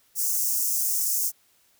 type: high-pass noise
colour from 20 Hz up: white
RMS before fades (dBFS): -25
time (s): 0.15-1.32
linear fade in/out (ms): 50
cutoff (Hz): 5600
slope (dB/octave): 48
effects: white hiss -63 dBFS RMS until 1.79 s